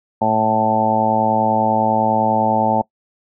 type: harmonic tone with a mistuned harmonic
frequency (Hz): 110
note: A2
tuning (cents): 0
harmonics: 1 / 2 / 3 / 4 / 5 / 6 / 7 / 8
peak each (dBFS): -28 / -21 / -29 / -29 / -22 / -22 / -19 / -18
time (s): 0.21-2.82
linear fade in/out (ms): 10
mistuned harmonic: 1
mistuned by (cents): +18
effects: noise-tail reverb RT60 0.1 s tail -23 dB re dry